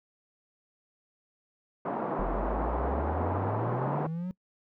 white band-pass noise, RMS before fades -32 dBFS, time 1.85-4.07 s, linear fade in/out 5 ms, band 150 to 970 Hz, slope 24 dB/octave
triangle exponential sweep, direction up, 40.44 to 187.2 Hz, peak -29 dBFS, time 2.19-4.31 s, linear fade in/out 0 ms
effects noise-tail reverb RT60 0.1 s tail -23 dB re dry

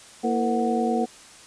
sine tone cluster, 233.2 / 331.6 / 453.4 / 503 / 738 Hz, A#3 / E4 / A#4 / B4 / F#5, +1 / +10 / -48 / +32 / -5 cents, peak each -24 / -31 / -27 / -31 / -26 dBFS, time 0.23-1.06 s, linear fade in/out 20 ms, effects white hiss -47 dBFS RMS until 1.46 s + resampled to 22050 Hz

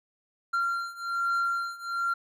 triangle beating tone pair, 1379 / 1380.2 Hz, F6 / F6, -22 / -21 cents, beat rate 1.2 Hz, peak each -29 / -27 dBFS, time 0.53-2.14 s, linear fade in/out 10 ms, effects none

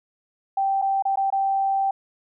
sine tone with dropouts, 781 Hz, G5, 7 cents flat, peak -19 dBFS, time 0.57-1.91 s, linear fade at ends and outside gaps 5 ms, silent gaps 0.817-0.822 / 1.024-1.052 / 1.158-1.172 / 1.303-1.324 s, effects none

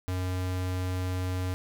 square tone, 91.8 Hz, F#2, 13 cents flat, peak -29 dBFS, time 0.08-1.54 s, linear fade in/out 0 ms, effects none

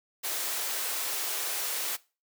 white high-pass noise, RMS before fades -32 dBFS, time 0.23-1.97 s, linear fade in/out 20 ms, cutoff 360 Hz, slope 24 dB/octave, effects noise-tail reverb RT60 0.3 s tail -20 dB re dry

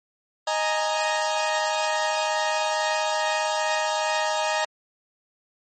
sawtooth chord, D# suspended fourth, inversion none, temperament equal, 622.3 / 830.6 / 932.3 Hz, D#5 / G#5 / A#5, 0 / 0 / 0 cents, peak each -22 / -24 / -23 dBFS, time 0.47-4.65 s, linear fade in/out 5 ms, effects MP3 32 kbps

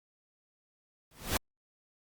pink noise with exponential growth, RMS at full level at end -25 dBFS, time 1.11-1.37 s, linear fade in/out 2 ms, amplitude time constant 56 ms, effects Opus 48 kbps

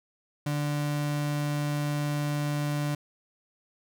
35% pulse tone, 146.83 Hz, D3, in tune, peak -25 dBFS, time 0.46-2.95 s, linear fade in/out 5 ms, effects none

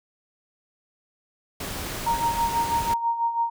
pink noise, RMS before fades -32 dBFS, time 1.6-2.94 s, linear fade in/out 5 ms
sine tone with tremolo, 930 Hz, A#5, 4 cents flat, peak -19 dBFS, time 2.06-3.5 s, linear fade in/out 10 ms, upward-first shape sine, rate 6.1 Hz, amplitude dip 65%
effects none

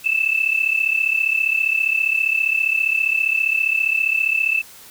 sine tone pair together, 2618 / 2653 Hz, E7 / E7, -13 / +10 cents, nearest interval unison, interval 23 cents, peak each -19 dBFS, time 0.04-4.62 s, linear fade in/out 20 ms, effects white hiss -43 dBFS RMS until 4.9 s

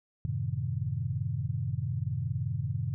sine chord, F# diminished seventh, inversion none, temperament equal, 92.5 / 110 / 130.81 / 155.56 Hz, F#2 / A2 / C3 / Eb3, 0 / 0 / 0 / 0 cents, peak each -36 / -34 / -33 / -37 dBFS, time 0.25-2.94 s, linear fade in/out 0 ms, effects none

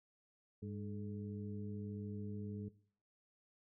harmonic tone with a mistuned harmonic, 101.5 Hz, G#2, 39 cents flat, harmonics 1 / 2 / 3 / 4, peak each -45 / -46 / -55 / -51 dBFS, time 0.62-2.69 s, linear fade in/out 10 ms, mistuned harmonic 4, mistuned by +77 cents, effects noise-tail reverb RT60 0.5 s tail -18 dB re dry

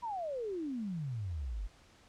sine exponential sweep, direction down, 987.8 to 43.65 Hz, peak -35 dBFS, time 0.02-1.68 s, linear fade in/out 20 ms, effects pink hiss -62 dBFS RMS until 2.08 s + low-pass 7000 Hz 12 dB/octave

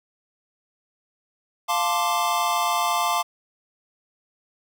square chord, D minor seventh, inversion first, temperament equal, 698.5 / 880 / 1046.5 / 1174.7 Hz, F5 / A5 / C6 / D6, 0 / 0 / 0 / 0 cents, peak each -27 dBFS, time 1.68-3.23 s, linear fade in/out 20 ms, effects none

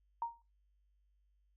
sine tone with exponential decay, 932.3 Hz, A#5, in tune, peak -31 dBFS, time 0.22-0.42 s, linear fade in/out 2 ms, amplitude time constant 42 ms, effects noise-tail reverb RT60 0.2 s tail -17 dB re dry + added 50 Hz sine -70 dBFS peak until 1.56 s

